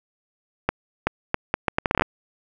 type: accelerating click train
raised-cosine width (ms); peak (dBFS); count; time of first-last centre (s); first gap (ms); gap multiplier
0.5; -4; 13; 0.69-2.021; 380; 0.72
effects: none